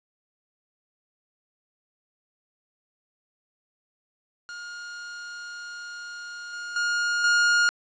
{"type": "tone with level steps", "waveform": "45% pulse", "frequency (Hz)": 1423, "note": "F6", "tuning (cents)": 32, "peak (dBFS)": [-36, -33, -23, -18], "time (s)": [4.49, 7.69], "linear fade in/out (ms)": 0, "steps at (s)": [6.53, 6.76, 7.24], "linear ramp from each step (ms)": 2, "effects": ["resampled to 16000 Hz", "9-bit"]}